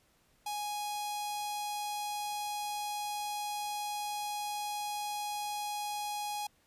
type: tone with notch filter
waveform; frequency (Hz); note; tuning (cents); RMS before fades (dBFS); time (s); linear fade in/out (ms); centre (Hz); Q
sawtooth; 830.6; G#5; 0; -37; 0.46-6.47; 5; 1700; 1.1
effects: pink hiss -69 dBFS RMS until 6.66 s + resampled to 32000 Hz